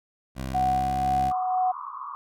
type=tone with pitch glide; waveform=15% pulse; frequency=65.41 to 67.33 Hz; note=C2 to C#2; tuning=0 to -50 cents; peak=-24 dBFS; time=0.35-1.33 s; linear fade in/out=50 ms; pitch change=+50 cents; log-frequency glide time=0.54-1.06 s
type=tone with tremolo; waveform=sine; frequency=740 Hz; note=F#5; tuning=in tune; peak=-20 dBFS; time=0.54-1.72 s; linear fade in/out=10 ms; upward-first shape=sine; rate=2 Hz; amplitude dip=40%
type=band-pass noise; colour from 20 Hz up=pink; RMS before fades=-37 dBFS; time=1.31-2.15 s; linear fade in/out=0 ms; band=1000 to 1200 Hz; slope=96 dB/octave
effects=none